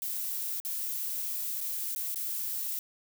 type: noise with dropouts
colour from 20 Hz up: violet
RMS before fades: -34 dBFS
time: 0.02-2.79 s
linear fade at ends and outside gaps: 1 ms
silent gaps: 0.601-0.649 / 1.606-1.611 / 1.949-1.96 / 2.145-2.158 s
effects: none